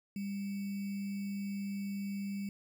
sine tone with sample-and-hold, 199.2 Hz, G3, 28 cents sharp, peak -35 dBFS, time 0.16-2.49 s, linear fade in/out 2 ms, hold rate 2450 Hz, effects none

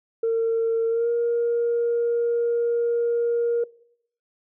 sine tone with pitch glide, 455.4 to 470.9 Hz, A#4 to A#4, -40 to +18 cents, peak -18 dBFS, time 0.23-3.64 s, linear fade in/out 5 ms, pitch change +58 cents, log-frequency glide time 0.89-1.09 s, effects noise-tail reverb RT60 0.7 s tail -22 dB re dry + tanh soft clip ceiling -16 dBFS

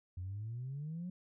sine exponential sweep, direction up, 87.31 to 185 Hz, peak -38 dBFS, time 0.17-1.1 s, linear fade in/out 5 ms, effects tanh soft clip ceiling -35 dBFS

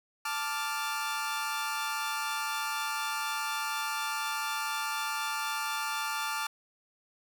sawtooth chord, D minor, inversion second, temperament equal, 880 / 1174.7 / 1396.9 Hz, A5 / D6 / F6, 0 / 0 / 0 cents, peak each -32 dBFS, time 0.25-6.47 s, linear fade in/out 5 ms, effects none

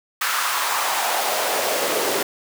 pink noise with high-pass filter sweep, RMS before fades -22 dBFS, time 0.21-2.23 s, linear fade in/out 5 ms, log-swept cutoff 1300 to 390 Hz, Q 2.4, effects none

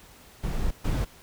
brown noise bursts at uneven times, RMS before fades -26 dBFS, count 2, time 0.43-0.71 / 0.84-1.05 s, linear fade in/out 10 ms, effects pink hiss -52 dBFS RMS until 1.22 s

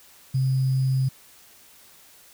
sine tone with sample-and-hold, 131.9 Hz, C3, 14 cents sharp, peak -19 dBFS, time 0.34-1.09 s, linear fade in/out 10 ms, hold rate 4900 Hz, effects white hiss -52 dBFS RMS until 2.33 s

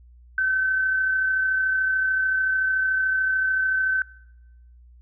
sine tone with amplitude modulation, 1532 Hz, G6, 40 cents flat, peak -18 dBFS, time 0.38-4.02 s, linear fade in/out 2 ms, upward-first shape sine, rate 33.6 Hz, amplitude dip 30%, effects noise-tail reverb RT60 0.8 s tail -21 dB re dry + added 60 Hz sine -47 dBFS peak until 5.01 s

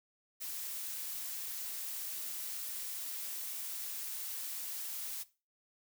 blue noise, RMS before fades -41 dBFS, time 0.4-5.24 s, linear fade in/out 20 ms, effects noise-tail reverb RT60 0.3 s tail -17 dB re dry

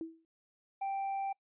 sine tone with exponential decay, 326.1 Hz, E4, 19 cents flat, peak -34 dBFS, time 0.01-0.25 s, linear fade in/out 1 ms, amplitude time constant 52 ms
triangle tone, 784 Hz, G5, in tune, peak -31 dBFS, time 0.81-1.33 s, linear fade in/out 10 ms
effects noise-tail reverb RT60 0.1 s tail -26 dB re dry + resampled to 8000 Hz

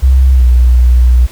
sine tone with pitch glide, 65.4 to 61.37 Hz, C2 to B1, 0 to -10 cents, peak -3 dBFS, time 0.02-1.27 s, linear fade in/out 20 ms, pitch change -110 cents, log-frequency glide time 0.34-0.43 s, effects pink hiss -35 dBFS RMS until 1.31 s

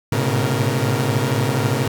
sawtooth tone cluster, 107.5 / 111.4 / 125.7 / 138.1 / 466.7 Hz, A2 / A2 / B2 / C#3 / A#4, -40 / +22 / +31 / -6 / +2 cents, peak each -20 / -23 / -18 / -18 / -23 dBFS, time 0.12-1.88 s, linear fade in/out 5 ms, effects none

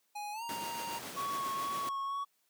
square tone with pitch glide, 830.6 to 932.3 Hz, G#5 to A#5, 0 to 0 cents, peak -39 dBFS, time 0.15-0.99 s, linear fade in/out 10 ms, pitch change +200 cents, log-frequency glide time 0.32-0.43 s
pink noise with tremolo, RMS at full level -41 dBFS, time 0.49-1.89 s, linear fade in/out 2 ms, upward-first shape triangle, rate 7.3 Hz, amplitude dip 35%
triangle tone with vibrato, 1108.7 Hz, C#6, in tune, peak -32 dBFS, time 1.16-2.25 s, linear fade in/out 20 ms, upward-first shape sine, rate 2.1 Hz, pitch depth 20 cents each way
effects white hiss -75 dBFS RMS until 2.49 s + high-pass 200 Hz 12 dB/octave

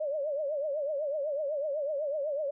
sine tone with vibrato, 586 Hz, D5, 4 cents flat, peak -29 dBFS, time 0-2.51 s, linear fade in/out 10 ms, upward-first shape triangle, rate 8 Hz, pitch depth 150 cents each way, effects none

